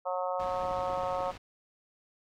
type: harmonic tone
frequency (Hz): 182.4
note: F#3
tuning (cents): -24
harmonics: 3 / 4 / 5 / 6 / 7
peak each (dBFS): -33 / -35 / -37 / -39 / -40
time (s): 0.05-1.32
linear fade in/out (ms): 20
type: low-pass noise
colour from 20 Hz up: pink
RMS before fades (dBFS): -46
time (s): 0.39-1.38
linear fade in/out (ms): 10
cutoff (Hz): 4000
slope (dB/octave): 12
type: clicks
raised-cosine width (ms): 2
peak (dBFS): -33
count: 8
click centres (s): 0.636 / 0.71 / 0.79 / 0.9 / 0.933 / 0.976 / 1.034 / 1.206
effects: none